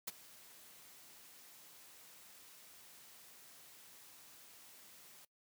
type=noise with ADSR envelope; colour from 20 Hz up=white; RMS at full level=-39 dBFS; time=0.07-5.25 s; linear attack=9 ms; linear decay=25 ms; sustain=-20 dB; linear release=5 ms; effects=noise-tail reverb RT60 0.1 s tail -20 dB re dry + high-pass 100 Hz 12 dB/octave